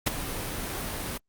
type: noise with ADSR envelope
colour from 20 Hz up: pink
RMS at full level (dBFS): -21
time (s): 0.06-1.18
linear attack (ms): 12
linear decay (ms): 16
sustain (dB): -12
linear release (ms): 10
effects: Opus 32 kbps